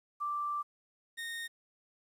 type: tone pair in turn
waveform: sine / 30% pulse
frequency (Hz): 1174.7 / 1847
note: D6 / A#6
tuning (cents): 0 / -16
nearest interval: minor sixth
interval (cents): 784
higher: second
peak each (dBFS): -32 / -35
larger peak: first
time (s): 0.2-0.63 / 1.17-1.48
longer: first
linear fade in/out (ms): 20
effects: resampled to 32000 Hz + 11-bit